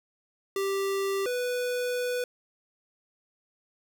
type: tone pair in turn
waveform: square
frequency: 392 / 493.9 Hz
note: G4 / B4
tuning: 0 / 0 cents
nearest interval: major third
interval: 400 cents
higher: second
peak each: -27 / -28 dBFS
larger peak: first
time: 0.56-1.26 / 1.26-2.24 s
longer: second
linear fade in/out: 2 ms
effects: none